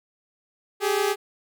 sawtooth tone pair together, 392 / 420.4 Hz, G4 / G#4, 0 / +21 cents, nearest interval minor second, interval 121 cents, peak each -20 dBFS, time 0.8-1.16 s, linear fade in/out 50 ms, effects none

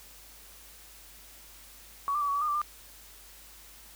sine tone with pitch steps, 1124 / 1188 / 1148 / 1123 / 1147 / 1219 / 1169 / 1199 Hz, C#6 / D6 / D6 / C#6 / D6 / D#6 / D6 / D6, +24 / +20 / -40 / +22 / -41 / -36 / -8 / +36 cents, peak -26 dBFS, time 2.08-2.616 s, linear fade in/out 0 ms, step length 67 ms, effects added 50 Hz sine -57 dBFS peak until 3.95 s + white hiss -52 dBFS RMS until 3.95 s

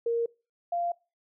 sine tone pair in turn, 466 / 692.6 Hz, A#4 / F5, -1 / -15 cents, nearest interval perfect fifth, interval 686 cents, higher second, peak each -24 / -26 dBFS, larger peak first, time 0.06-0.26 / 0.72-0.92 s, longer neither, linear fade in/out 5 ms, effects noise-tail reverb RT60 0.3 s tail -24 dB re dry

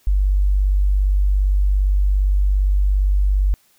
sine tone, 48.72 Hz, G1, 10 cents flat, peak -13 dBFS, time 0.07-3.54 s, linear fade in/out 0 ms, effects white hiss -58 dBFS RMS until 3.78 s

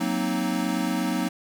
square chord, C half-diminished seventh, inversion second, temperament equal, 185 / 233.1 / 261.6 / 311.1 Hz, Gb3 / Bb3 / C4 / Eb4, 0 / 0 / 0 / 0 cents, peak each -30 dBFS, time 0-1.29 s, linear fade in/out 10 ms, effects none

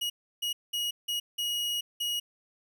40% pulse tone bursts at uneven times, 2895 Hz, F#7, 38 cents flat, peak -28 dBFS, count 6, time 0.01-0.1 / 0.42-0.53 / 0.73-0.91 / 1.08-1.2 / 1.38-1.81 / 2-2.2 s, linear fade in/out 10 ms, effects none

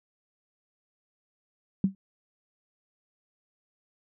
sine tone with exponential decay, 193.1 Hz, G3, 26 cents flat, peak -16 dBFS, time 1.84-1.95 s, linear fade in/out 2 ms, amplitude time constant 23 ms, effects none

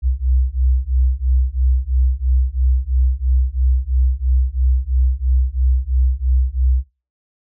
sine beating tone pair, 62.5 / 65.5 Hz, B1 / C2, +21 / +2 cents, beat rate 3 Hz, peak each -16 dBFS, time 0.02-6.84 s, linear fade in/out 50 ms, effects noise-tail reverb RT60 0.3 s tail -19 dB re dry + tanh soft clip ceiling -6 dBFS

